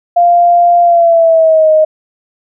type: tone with pitch glide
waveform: sine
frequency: 696 to 623.7 Hz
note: F5 to D#5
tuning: -6 to +4 cents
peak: -4 dBFS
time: 0.16-1.85 s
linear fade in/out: 10 ms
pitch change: -190 cents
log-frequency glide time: 0.82-1.71 s
effects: none